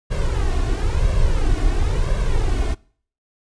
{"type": "noise with flanger", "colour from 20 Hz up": "brown", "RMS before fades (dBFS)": -18, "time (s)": [0.1, 2.75], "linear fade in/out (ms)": 20, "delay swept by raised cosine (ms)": [1.8, 2.8], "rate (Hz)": 0.98, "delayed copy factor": 0.7, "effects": ["noise-tail reverb RT60 0.5 s tail -23 dB re dry", "resampled to 22050 Hz"]}